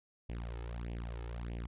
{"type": "tone with flanger", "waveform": "sawtooth", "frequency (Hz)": 58.27, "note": "A#1", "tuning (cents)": 0, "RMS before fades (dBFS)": -41, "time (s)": [0.29, 1.67], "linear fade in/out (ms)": 5, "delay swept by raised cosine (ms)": [0.35, 2.35], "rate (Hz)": 1.6, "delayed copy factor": 1, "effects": ["resampled to 8000 Hz"]}